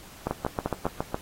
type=two click trains; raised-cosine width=1 ms; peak=-12 / -12 dBFS; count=4 / 7; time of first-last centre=0.27-0.855 / 0.31-1.144 s; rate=5.13 / 7.19 Hz; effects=pink hiss -48 dBFS RMS until 1.21 s + AAC 48 kbps